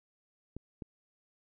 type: clicks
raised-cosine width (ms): 3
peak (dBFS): -28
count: 2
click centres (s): 0.566 / 0.822
effects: none